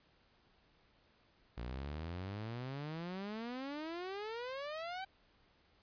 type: exponential sweep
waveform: sawtooth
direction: up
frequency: 57 to 781 Hz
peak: -37 dBFS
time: 1.57-5.05 s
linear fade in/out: 10 ms
effects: pink hiss -70 dBFS RMS until 5.82 s + resampled to 11025 Hz